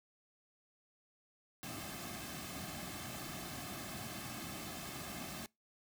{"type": "noise with comb filter", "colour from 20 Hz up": "pink", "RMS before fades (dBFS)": -45, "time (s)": [1.63, 5.46], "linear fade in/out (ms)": 0, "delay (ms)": 2.1, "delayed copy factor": -0.65, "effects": ["noise-tail reverb RT60 0.2 s tail -24 dB re dry", "high-pass 60 Hz 12 dB/octave"]}